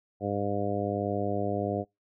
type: harmonic tone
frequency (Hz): 101.3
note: G#2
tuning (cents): -43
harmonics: 1 / 2 / 3 / 4 / 5 / 6 / 7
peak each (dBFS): -35 / -35 / -35 / -35 / -35 / -35 / -35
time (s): 0.2-1.85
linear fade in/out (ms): 50
effects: noise-tail reverb RT60 0.2 s tail -26 dB re dry